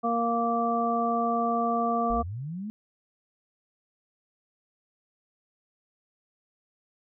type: harmonic tone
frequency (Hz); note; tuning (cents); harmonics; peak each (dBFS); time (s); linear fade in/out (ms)
233.1; A#3; 0; 1 / 2 / 3 / 5; -29 / -32 / -27 / -29; 0.03-2.23; 20
type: linear sweep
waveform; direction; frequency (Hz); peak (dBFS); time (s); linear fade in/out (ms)
sine; up; 36.63 to 221.3; -32; 2.1-2.7; 0
effects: none